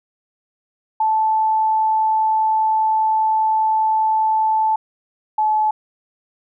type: tone pair in turn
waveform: sine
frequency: 875 / 860.5 Hz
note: A5 / A5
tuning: -10 / -39 cents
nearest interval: unison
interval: 29 cents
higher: first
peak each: -14 dBFS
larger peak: neither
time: 1-4.76 / 5.38-5.71 s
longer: first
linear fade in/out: 5 ms
effects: none